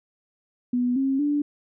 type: tone with pitch steps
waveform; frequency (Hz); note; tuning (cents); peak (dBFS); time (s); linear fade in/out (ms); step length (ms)
sine; 246.2 / 269.3 / 291.7; B3 / C#4 / D4; -5 / -50 / -12; -20; 0.73-1.42; 5; 230
effects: none